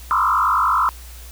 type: tone with frequency modulation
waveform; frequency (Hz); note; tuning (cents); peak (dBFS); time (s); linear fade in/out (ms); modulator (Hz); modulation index
sine; 1177; D6; +3; -14; 0.11-0.89; 0; 49.5; 3.9
effects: added 60 Hz sine -36 dBFS peak until 1.31 s + white hiss -43 dBFS RMS until 1.31 s